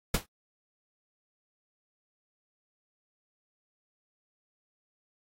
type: noise with exponential decay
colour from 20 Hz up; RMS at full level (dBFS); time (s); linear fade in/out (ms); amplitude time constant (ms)
pink; -22; 0.14-0.26; 5; 24
effects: AAC 48 kbps